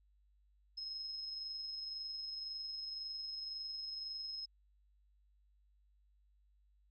sine tone with amplitude modulation, 5150 Hz, E8, 41 cents flat, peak -40 dBFS, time 0.77-4.46 s, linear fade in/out 10 ms, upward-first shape sine, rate 21.9 Hz, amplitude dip 30%, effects added 50 Hz sine -68 dBFS peak until 6.9 s

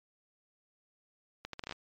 accelerating click train, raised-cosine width 0.2 ms, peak -21 dBFS, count 8, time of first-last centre 1.45-1.723 s, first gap 83 ms, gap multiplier 0.73, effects low-pass 5000 Hz 12 dB/octave + MP3 64 kbps

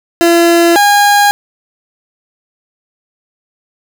30% pulse tone pair in turn, 339.7 / 816.9 Hz, F4 / G#5, -48 / -29 cents, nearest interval octave + minor third, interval 1519 cents, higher second, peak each -3 dBFS, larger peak neither, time 0.21-0.76 / 0.76-1.31 s, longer neither, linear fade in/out 0 ms, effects none

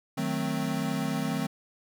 square chord, D# diminished seventh, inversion none, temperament equal, 155.56 / 185 / 220 / 261.6 Hz, D#3 / F#3 / A3 / C4, 0 / 0 / 0 / 0 cents, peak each -34 / -35 / -34 / -33 dBFS, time 0.17-1.47 s, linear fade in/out 10 ms, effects none

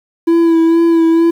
triangle tone with vibrato, 331.6 Hz, E4, 10 cents sharp, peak -5 dBFS, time 0.27-1.31 s, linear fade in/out 10 ms, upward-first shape sine, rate 2.2 Hz, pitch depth 22 cents each way, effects 7-bit

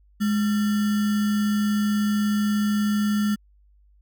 sine tone with sample-and-hold, 208.6 Hz, G#3, 8 cents sharp, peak -19 dBFS, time 0.2-3.36 s, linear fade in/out 20 ms, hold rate 1575 Hz, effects added 50 Hz sine -54 dBFS peak until 4.01 s

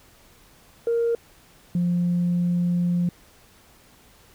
sine tone pair in turn, 466.2 / 175.28 Hz, A#4 / F3, 0 / +7 cents, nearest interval octave + perfect fourth, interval 1693 cents, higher first, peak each -18 dBFS, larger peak neither, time 0.87-1.15 / 1.75-3.09 s, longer second, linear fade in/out 2 ms, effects tanh soft clip ceiling -16 dBFS + pink hiss -54 dBFS RMS until 4.34 s

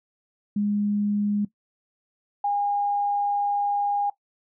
sine tone pair in turn, 206 / 813.8 Hz, G#3 / G#5, -14 / -35 cents, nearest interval 2 octaves, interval 2379 cents, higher second, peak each -21 dBFS, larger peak neither, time 0.56-1.45 / 2.44-4.1 s, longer second, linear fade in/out 5 ms, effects noise-tail reverb RT60 0.1 s tail -17 dB re dry

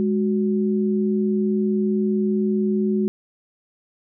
sine tone pair together, 207.7 / 370 Hz, G#3 / F#4, 0 / 0 cents, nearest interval minor seventh, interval 1000 cents, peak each -19 / -23 dBFS, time 0-3.08 s, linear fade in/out 0 ms, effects none

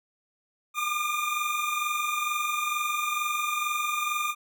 25% pulse tone pair together, 1189.8 / 1212 Hz, D6 / D#6, +22 / -46 cents, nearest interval unison, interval 32 cents, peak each -28 / -24 dBFS, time 0.74-4.35 s, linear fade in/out 50 ms, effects none

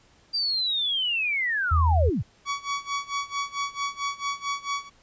sine linear sweep, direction down, 4760 to 61.74 Hz, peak -23 dBFS, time 0.33-2.23 s, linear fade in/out 20 ms
sine tone, 81.1 Hz, E2, 28 cents flat, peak -18 dBFS, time 1.71-2.1 s, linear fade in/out 10 ms
sawtooth tone with tremolo, 1129 Hz, C#6, 31 cents sharp, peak -21 dBFS, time 2.45-4.9 s, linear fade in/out 50 ms, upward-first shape sine, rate 4.5 Hz, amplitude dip 90%
effects pink hiss -59 dBFS RMS until 5.02 s + resampled to 16000 Hz

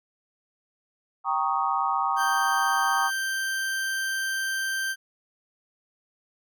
sine chord, Eb dominant seventh, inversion first, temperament equal, 784 / 932.3 / 1108.7 / 1244.5 Hz, G5 / Bb5 / Db6 / Eb6, 0 / 0 / 0 / 0 cents, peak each -28 dBFS, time 1.24-3.11 s, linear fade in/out 50 ms
40% pulse tone, 1568 Hz, G6, in tune, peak -25 dBFS, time 2.16-4.96 s, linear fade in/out 50 ms
effects none

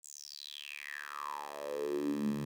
10% pulse tone with high-pass filter sweep, 72.6 Hz, D2, 19 cents flat, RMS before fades -39 dBFS, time 0.03-2.45 s, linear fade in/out 10 ms, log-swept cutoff 7700 to 160 Hz, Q 7.8, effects none

